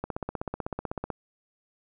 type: click train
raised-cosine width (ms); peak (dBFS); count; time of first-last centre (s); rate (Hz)
1; -17; 18; 0.04-1.103; 16
effects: none